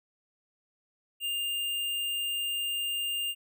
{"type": "tone", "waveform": "square", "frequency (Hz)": 2805, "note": "F7", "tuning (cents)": 7, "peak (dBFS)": -30, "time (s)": [1.2, 3.35], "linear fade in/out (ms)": 50, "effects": []}